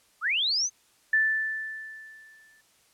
sine linear sweep, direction up, 1152 to 6380 Hz, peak -23 dBFS, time 0.21-0.7 s, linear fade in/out 50 ms
sine tone with exponential decay, 1760 Hz, A6, in tune, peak -18 dBFS, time 1.13-2.61 s, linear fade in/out 5 ms, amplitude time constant 320 ms
effects white hiss -63 dBFS RMS until 2.93 s + low-pass 11000 Hz 12 dB/octave

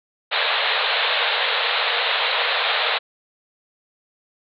white band-pass noise, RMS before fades -21 dBFS, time 0.31-2.99 s, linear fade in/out 20 ms, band 450 to 4100 Hz, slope 96 dB/octave, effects none

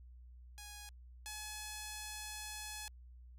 5% pulse tone pair in turn, 830.6 / 850 Hz, G#5 / G#5, 0 / +40 cents, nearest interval unison, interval 40 cents, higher second, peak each -38 / -32 dBFS, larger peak second, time 0.58-0.89 / 1.26-2.88 s, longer second, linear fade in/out 0 ms, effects added 61 Hz sine -53 dBFS peak until 3.38 s

